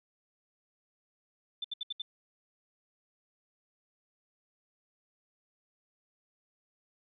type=tone bursts; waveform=sine; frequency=3538 Hz; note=A7; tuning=9 cents sharp; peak=-33 dBFS; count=5; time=1.62-2.02 s; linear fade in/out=5 ms; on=24 ms; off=70 ms; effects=none